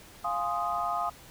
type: chord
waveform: sine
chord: F minor seventh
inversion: none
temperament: equal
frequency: 698.5 / 830.6 / 1046.5 / 1244.5 Hz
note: F5 / Ab5 / C6 / Eb6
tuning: 0 / 0 / 0 / 0 cents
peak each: -32 / -35 / -36 / -31 dBFS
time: 0.24-1.1 s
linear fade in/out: 10 ms
effects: pink hiss -51 dBFS RMS until 1.3 s